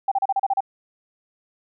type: tone bursts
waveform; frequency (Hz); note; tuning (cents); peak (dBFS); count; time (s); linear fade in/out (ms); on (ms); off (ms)
sine; 784; G5; 0; -17; 8; 0.08-0.606; 5; 36; 34
effects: none